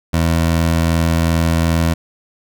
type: tone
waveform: 20% pulse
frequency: 82.6 Hz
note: E2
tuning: 4 cents sharp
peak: -8 dBFS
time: 0.13-1.94 s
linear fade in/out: 10 ms
effects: none